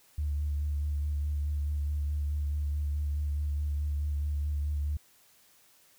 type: tone with vibrato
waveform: sine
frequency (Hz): 73.42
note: D2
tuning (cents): 0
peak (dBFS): -27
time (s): 0.18-4.97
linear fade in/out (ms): 5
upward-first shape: sine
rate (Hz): 4.7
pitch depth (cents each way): 25
effects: tanh soft clip ceiling -23 dBFS + white hiss -62 dBFS RMS until 5.98 s